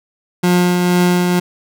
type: tone with tremolo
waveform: 30% pulse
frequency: 178.1 Hz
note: F3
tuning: 34 cents sharp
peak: -7 dBFS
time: 0.43-1.4 s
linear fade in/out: 10 ms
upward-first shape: triangle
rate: 2.1 Hz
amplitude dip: 35%
effects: none